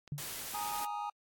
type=click; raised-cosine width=0.2 ms; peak=-34 dBFS; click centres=0.077 s
type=tone with exponential decay; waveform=sine; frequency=144.7 Hz; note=D3; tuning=25 cents flat; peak=-32 dBFS; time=0.12-0.32 s; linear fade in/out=2 ms; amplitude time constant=43 ms
type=noise; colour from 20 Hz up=white; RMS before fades=-42 dBFS; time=0.18-0.85 s; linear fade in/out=0 ms
type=chord; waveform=triangle; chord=Ab suspended second; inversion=none; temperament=equal; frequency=830.6 / 932.3 / 1244.5 Hz; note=Ab5 / Bb5 / Eb6; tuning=0 / 0 / 0 cents; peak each=-36 / -40 / -40 dBFS; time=0.54-1.1 s; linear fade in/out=5 ms
effects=AAC 64 kbps